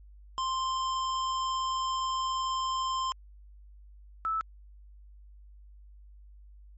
square / sine tone pair in turn, 1047 / 1310.5 Hz, C6 / E6, +1 / -11 cents, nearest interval major third, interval 388 cents, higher second, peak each -29 / -27 dBFS, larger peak second, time 0.38-3.12 / 4.25-4.41 s, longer first, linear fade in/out 0 ms, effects added 50 Hz sine -49 dBFS peak until 6.77 s + MP3 32 kbps

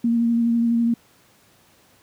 sine tone with vibrato, 233.2 Hz, A#3, 1 cent sharp, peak -16 dBFS, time 0.04-0.94 s, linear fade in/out 5 ms, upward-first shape sine, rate 12 Hz, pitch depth 18 cents each way, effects pink hiss -56 dBFS RMS until 2.02 s + high-pass 100 Hz 12 dB/octave

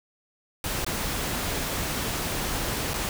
pink noise with dropouts, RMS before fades -29 dBFS, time 0.64-3.09 s, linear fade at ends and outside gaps 2 ms, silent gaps 0.847-0.864 / 2.936-2.94 s, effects none

